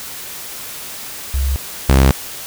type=tone pair in turn; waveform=sine / sawtooth; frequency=67.2 / 66.84 Hz; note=C2 / C2; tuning=+47 / +38 cents; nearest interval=unison; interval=9 cents; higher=first; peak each=-14 / -4 dBFS; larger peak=second; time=1.34-1.56 / 1.89-2.11 s; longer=neither; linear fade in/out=0 ms; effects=white hiss -30 dBFS RMS until 2.46 s